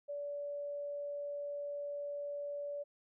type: tone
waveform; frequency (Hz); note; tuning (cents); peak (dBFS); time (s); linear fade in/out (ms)
sine; 576; D5; -34; -38; 0.08-2.84; 20
effects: none